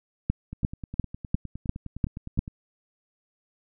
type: two click trains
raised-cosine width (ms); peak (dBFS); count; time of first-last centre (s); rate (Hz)
5; -23 / -10; 20 / 7; 0.53-2.479 / 0.3-2.391; 9.75 / 2.87
effects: none